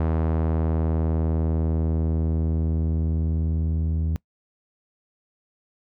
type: tone with low-pass filter sweep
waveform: sawtooth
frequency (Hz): 80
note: D#2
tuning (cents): +49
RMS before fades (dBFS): -23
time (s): 0-4.16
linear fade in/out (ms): 0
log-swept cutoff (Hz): 1100 to 170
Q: 0.7
effects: noise-tail reverb RT60 0.1 s tail -23 dB re dry